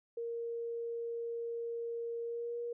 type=tone with pitch glide; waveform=sine; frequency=466.2 to 474.3 Hz; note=A#4 to A#4; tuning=0 to +30 cents; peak=-36 dBFS; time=0.17-2.73 s; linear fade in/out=5 ms; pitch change=+30 cents; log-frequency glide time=2.23-2.59 s; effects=none